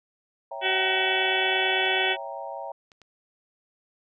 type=chord; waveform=sine; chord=C# diminished seventh; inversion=none; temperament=equal; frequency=554.4 / 659.3 / 784 / 932.3 Hz; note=C#5 / E5 / G5 / Bb5; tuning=0 / 0 / 0 / 0 cents; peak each=-38 dBFS; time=0.51-2.72 s; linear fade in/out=5 ms
type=harmonic tone; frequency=377.5 Hz; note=F#4; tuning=35 cents sharp; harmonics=1 / 2 / 4 / 5 / 6 / 7 / 8 / 9; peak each=-30 / -30 / -30 / -30 / -30 / -30 / -30 / -30 dBFS; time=0.61-2.17 s; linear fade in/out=50 ms
type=clicks; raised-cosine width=0.2 ms; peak=-34 dBFS; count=3; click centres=1.856 / 2.918 / 3.017 s
effects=none